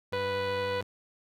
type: tone with vibrato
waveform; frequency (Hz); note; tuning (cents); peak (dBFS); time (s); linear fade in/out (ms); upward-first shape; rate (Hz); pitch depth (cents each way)
sawtooth; 97.1; G2; -16; -35; 0.12-0.83; 5; square; 13; 37
type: harmonic tone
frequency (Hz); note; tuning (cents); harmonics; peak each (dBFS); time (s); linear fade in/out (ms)
493.9; B4; 0; 1 / 2 / 3 / 4 / 5 / 6 / 7 / 8 / 9; -30 / -36 / -40 / -42 / -44 / -46 / -47 / -48 / -49; 0.13-0.81; 2
effects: none